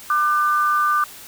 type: tone pair together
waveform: sine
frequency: 1193 / 1506.7 Hz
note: D6 / F#6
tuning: +27 / +31 cents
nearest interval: major third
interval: 404 cents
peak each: -16 / -23 dBFS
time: 0.1-1.04 s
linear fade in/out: 2 ms
effects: white hiss -40 dBFS RMS until 1.27 s